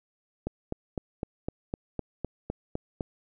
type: click train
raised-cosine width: 2 ms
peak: -17 dBFS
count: 11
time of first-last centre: 0.47-3.008 s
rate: 3.94 Hz
effects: none